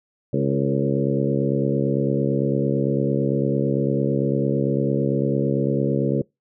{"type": "harmonic tone with a mistuned harmonic", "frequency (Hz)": 68.9, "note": "C#2", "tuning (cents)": -10, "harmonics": [2, 3, 4, 5, 6, 7, 8], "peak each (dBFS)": [-23, -25, -26, -27, -28, -28, -29], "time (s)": [0.33, 6.22], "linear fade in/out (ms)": 5, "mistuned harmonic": 6, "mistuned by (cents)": 28, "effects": ["noise-tail reverb RT60 0.2 s tail -25 dB re dry"]}